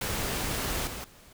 pink noise with level steps, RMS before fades -31 / -38 / -54 dBFS, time 0.01-1.33 s, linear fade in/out 5 ms, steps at 0.87 / 1.04 s, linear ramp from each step 2 ms, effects none

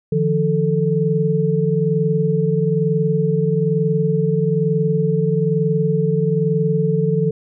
sine tone cluster, 150.6 / 171.7 / 439.8 Hz, D3 / F3 / A4, +44 / -29 / -1 cents, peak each -19 dBFS, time 0.12-7.31 s, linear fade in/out 5 ms, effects none

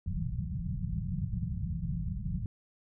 white low-pass noise, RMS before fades -34 dBFS, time 0.06-2.46 s, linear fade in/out 2 ms, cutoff 190 Hz, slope 96 dB/octave, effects none

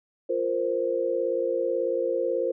sine chord, F suspended fourth, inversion none, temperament just, 349.2 / 465.6 / 523.8 Hz, F4 / Bb4 / C5, 0 / -2 / +2 cents, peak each -30 / -28 / -26 dBFS, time 0.29-2.52 s, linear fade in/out 10 ms, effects none

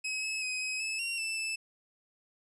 sawtooth tone with pitch steps, 2553 / 2584 / 2519 / 2538 / 2602 / 2751 / 2651 / 2633 Hz, D#7 / E7 / D#7 / D#7 / E7 / F7 / E7 / E7, +44 / -35 / +21 / +34 / -23 / -27 / +9 / -3 cents, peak -29 dBFS, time 0.04-1.56 s, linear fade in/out 10 ms, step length 190 ms, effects resampled to 24000 Hz

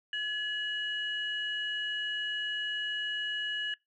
sine tone pair together, 1700 / 2913 Hz, G#6 / F#7, +40 / -28 cents, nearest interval major sixth, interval 932 cents, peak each -33 / -34 dBFS, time 0.13-3.74 s, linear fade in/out 2 ms, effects noise-tail reverb RT60 0.2 s tail -25 dB re dry + tanh soft clip ceiling -23 dBFS

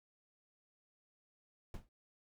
brown noise with exponential decay, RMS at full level -40 dBFS, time 1.74-1.89 s, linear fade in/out 2 ms, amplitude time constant 32 ms, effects none

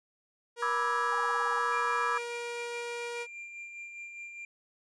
sawtooth tone, 475.4 Hz, A#4, 34 cents sharp, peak -32 dBFS, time 0.56-3.27 s, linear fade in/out 50 ms
sine chord, E dominant seventh, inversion second, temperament equal with one note detuned, 987.8 / 1174.7 / 1304.1 / 1661.2 Hz, B5 / D6 / E6 / G#6, 0 / 0 / -19 / 0 cents, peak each -33 dBFS, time 0.62-2.18 s, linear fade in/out 5 ms
sine tone bursts, 816 Hz, G#5, 31 cents flat, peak -39 dBFS, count 9, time 1.12-1.59 s, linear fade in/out 5 ms, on 30 ms, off 25 ms
triangle tone with tremolo, 2384 Hz, D7, 25 cents sharp, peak -38 dBFS, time 1.72-4.45 s, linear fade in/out 2 ms, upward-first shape sine, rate 4.9 Hz, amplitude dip 40%
effects resampled to 22050 Hz

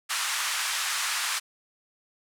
pink band-pass noise, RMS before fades -29 dBFS, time 0.09-1.4 s, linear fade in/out 20 ms, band 1100 to 11000 Hz, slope 24 dB/octave, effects none

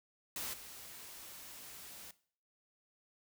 white noise with level steps, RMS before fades -41 / -51 dBFS, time 0.36-2.11 s, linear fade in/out 2 ms, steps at 0.53 s, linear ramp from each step 10 ms, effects noise-tail reverb RT60 0.5 s tail -18 dB re dry

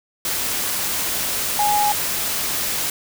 sine tone in noise, 830.6 Hz, G#5, in tune, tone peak -16 dBFS, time 1.59-1.92 s, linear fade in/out 2 ms, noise white, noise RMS -23 dBFS, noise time 0.25-2.9 s, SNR +4 dB, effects none

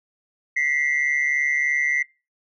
sine tone pair together, 1949.8 / 2093 Hz, B6 / C7, -23 / 0 cents, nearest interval minor second, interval 123 cents, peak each -20 dBFS, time 0.56-2.03 s, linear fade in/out 10 ms, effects noise-tail reverb RT60 0.3 s tail -25 dB re dry + tanh soft clip ceiling -15 dBFS

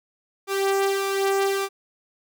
sawtooth tone with flanger, 392 Hz, G4, in tune, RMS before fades -23 dBFS, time 0.47-1.69 s, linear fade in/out 50 ms, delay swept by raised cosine 1.7 to 2.7 ms, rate 1.7 Hz, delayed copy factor +0.6, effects none

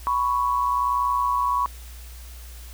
sine tone pair together, 990 / 1111.2 Hz, B5 / C#6, +4 / +4 cents, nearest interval major second, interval 200 cents, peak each -23 / -22 dBFS, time 0.07-1.66 s, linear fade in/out 0 ms, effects added 60 Hz sine -38 dBFS peak until 2.73 s + white hiss -47 dBFS RMS until 2.73 s

